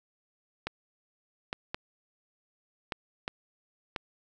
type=clicks; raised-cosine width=0.3 ms; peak=-16 dBFS; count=6; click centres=0.67 / 1.529 / 1.745 / 2.922 / 3.279 / 3.962 s; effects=none

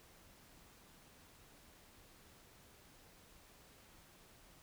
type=silence; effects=pink hiss -63 dBFS RMS until 4.62 s

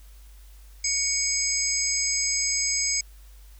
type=tone cluster; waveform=sine; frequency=2231 / 5000 / 6540 / 7730 Hz; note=C#7 / D#8 / G#8 / B8; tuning=+11 / +8 / -28 / -38 cents; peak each=-30 / -27 / -27 / -30 dBFS; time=0.84-3.01 s; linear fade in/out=5 ms; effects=added 50 Hz sine -45 dBFS peak until 3.59 s + white hiss -58 dBFS RMS until 3.59 s

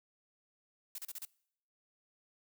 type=noise bursts; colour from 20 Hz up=blue; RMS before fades=-43 dBFS; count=5; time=0.95-1.251 s; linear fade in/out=2 ms; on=33 ms; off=34 ms; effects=noise-tail reverb RT60 0.7 s tail -24 dB re dry

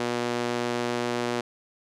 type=tone with high-pass filter; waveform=sawtooth; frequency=120.5 Hz; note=B2; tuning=42 cents flat; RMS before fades=-28 dBFS; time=0-1.41 s; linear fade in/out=5 ms; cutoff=320 Hz; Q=1.1; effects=low-pass 7000 Hz 12 dB/octave

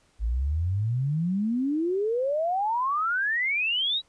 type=exponential sweep; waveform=sine; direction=up; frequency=51.91 to 3951 Hz; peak=-23 dBFS; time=0.19-4.02 s; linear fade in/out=50 ms; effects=pink hiss -64 dBFS RMS until 4.08 s + resampled to 22050 Hz

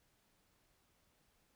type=silence; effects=pink hiss -75 dBFS RMS until 1.55 s

